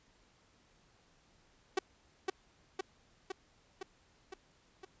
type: tone with echo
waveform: sawtooth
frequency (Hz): 380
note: F#4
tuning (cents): +46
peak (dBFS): -24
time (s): 1.77-1.79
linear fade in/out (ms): 5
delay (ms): 510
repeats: 6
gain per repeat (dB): -3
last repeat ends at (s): 4.85
effects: pink hiss -68 dBFS RMS until 5 s + resampled to 16000 Hz